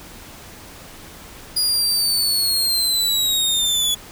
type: linear sweep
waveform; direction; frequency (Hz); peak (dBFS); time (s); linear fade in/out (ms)
sawtooth; down; 4900 to 3400; -14; 1.56-3.95; 10
effects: pink hiss -40 dBFS RMS until 4.11 s